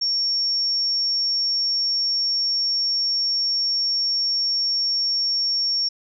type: tone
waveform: sine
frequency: 5500 Hz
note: F8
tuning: 27 cents flat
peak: -19 dBFS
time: 0.01-5.89 s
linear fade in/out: 10 ms
effects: none